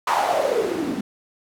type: noise with band-pass filter sweep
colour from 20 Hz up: white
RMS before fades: -22 dBFS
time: 0.07-1.01 s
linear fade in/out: 5 ms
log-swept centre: 1000 to 230 Hz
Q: 6.8
effects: none